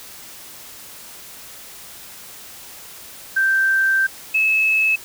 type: tone pair in turn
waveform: sine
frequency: 1565 / 2595 Hz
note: G6 / E7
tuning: -3 / -28 cents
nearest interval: major sixth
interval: 875 cents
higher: second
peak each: -14 dBFS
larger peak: neither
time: 3.36-4.07 / 4.34-4.96 s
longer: first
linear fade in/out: 10 ms
effects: white hiss -39 dBFS RMS until 5.04 s